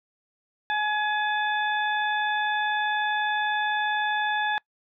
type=harmonic tone with a mistuned harmonic; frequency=844 Hz; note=G#5; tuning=28 cents sharp; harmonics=1 / 2 / 3 / 4; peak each=-26 / -26 / -37 / -34 dBFS; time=0.7-4.58 s; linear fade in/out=0 ms; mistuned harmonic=4; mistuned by=+62 cents; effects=noise-tail reverb RT60 0.1 s tail -25 dB re dry